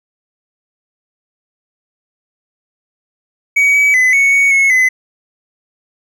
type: tone with pitch steps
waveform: triangle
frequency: 2260 / 2279 / 2018 / 2217 / 2230 / 2186 / 2028 Hz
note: C#7 / C#7 / B6 / C#7 / C#7 / C#7 / B6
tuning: +33 / +47 / +37 / 0 / +10 / -25 / +45 cents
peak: -6 dBFS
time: 3.56-4.89 s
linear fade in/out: 10 ms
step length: 190 ms
effects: none